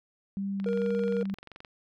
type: tone with vibrato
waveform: sine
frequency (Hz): 196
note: G3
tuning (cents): 0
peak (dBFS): -29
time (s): 0.37-1.34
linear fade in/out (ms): 0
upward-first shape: sine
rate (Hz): 2.1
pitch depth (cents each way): 13
type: click train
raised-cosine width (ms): 0.3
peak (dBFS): -29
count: 25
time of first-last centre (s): 0.6-1.648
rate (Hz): 22.9
type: tone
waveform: triangle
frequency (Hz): 470.6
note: A#4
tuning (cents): +16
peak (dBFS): -25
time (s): 0.66-1.23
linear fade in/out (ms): 2
effects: none